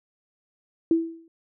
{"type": "tone with exponential decay", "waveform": "sine", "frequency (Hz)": 329.5, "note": "E4", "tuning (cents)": -1, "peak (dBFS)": -14, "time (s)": [0.91, 1.28], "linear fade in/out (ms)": 2, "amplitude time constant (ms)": 79, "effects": []}